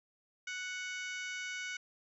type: harmonic tone with a mistuned harmonic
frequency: 740 Hz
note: F#5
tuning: in tune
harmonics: 2 / 3 / 4 / 5 / 6 / 7 / 8 / 9 / 10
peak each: -42 / -42 / -47 / -53 / -56 / -58 / -50 / -55 / -61 dBFS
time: 0.47-1.77 s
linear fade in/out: 5 ms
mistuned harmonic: 6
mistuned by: +33 cents
effects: none